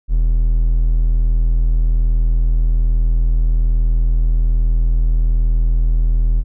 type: tone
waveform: triangle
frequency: 40.6 Hz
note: E1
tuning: 26 cents flat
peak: -9 dBFS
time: 0.08-6.44 s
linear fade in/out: 50 ms
effects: none